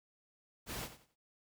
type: noise with echo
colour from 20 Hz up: pink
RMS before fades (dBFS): -42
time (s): 0.66-0.89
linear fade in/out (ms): 50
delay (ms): 91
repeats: 3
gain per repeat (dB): -12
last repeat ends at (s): 1.163
effects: none